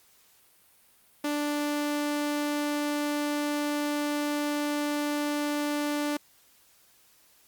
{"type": "tone", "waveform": "sawtooth", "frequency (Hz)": 293.7, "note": "D4", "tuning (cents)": 0, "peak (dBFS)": -23, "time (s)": [1.24, 6.17], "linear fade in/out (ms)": 5, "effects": ["white hiss -61 dBFS RMS until 7.47 s", "Opus 48 kbps"]}